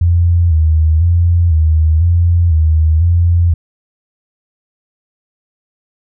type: tone with vibrato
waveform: sine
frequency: 82.41 Hz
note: E2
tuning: in tune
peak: -7 dBFS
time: 0.01-3.54 s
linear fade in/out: 5 ms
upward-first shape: square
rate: 1 Hz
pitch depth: 73 cents each way
effects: none